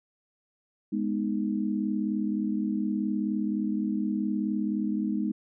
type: chord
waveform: sine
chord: G# minor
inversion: none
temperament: equal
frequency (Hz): 207.7 / 246.9 / 311.1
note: G#3 / B3 / D#4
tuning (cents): 0 / 0 / 0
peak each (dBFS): -28 / -32 / -31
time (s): 0.92-5.32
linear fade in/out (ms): 10
effects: none